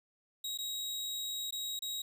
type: tone with dropouts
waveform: sawtooth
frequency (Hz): 3812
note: A#7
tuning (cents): +38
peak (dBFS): -33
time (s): 0.44-2.02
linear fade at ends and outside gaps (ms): 5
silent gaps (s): 0.576-0.586 / 1.508-1.524 / 1.792-1.821
effects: none